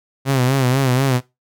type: tone with vibrato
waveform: sawtooth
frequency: 130.81 Hz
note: C3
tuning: in tune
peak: -10 dBFS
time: 0.25-1.21 s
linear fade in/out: 50 ms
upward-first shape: sine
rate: 4.1 Hz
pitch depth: 89 cents each way
effects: noise-tail reverb RT60 0.2 s tail -18 dB re dry